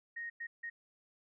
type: tone bursts at uneven times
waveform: sine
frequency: 1864.7 Hz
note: A#6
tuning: in tune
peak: -39 dBFS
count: 3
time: 0.16-0.3 / 0.4-0.47 / 0.63-0.7 s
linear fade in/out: 10 ms
effects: none